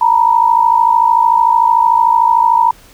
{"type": "tone pair together", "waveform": "sine", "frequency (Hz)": [914.6, 968], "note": ["A#5", "B5"], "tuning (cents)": [-33, -35], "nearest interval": "minor second", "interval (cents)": 98, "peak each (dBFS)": -10, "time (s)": [0.01, 2.71], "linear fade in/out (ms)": 5, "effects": ["pink hiss -43 dBFS RMS until 2.93 s"]}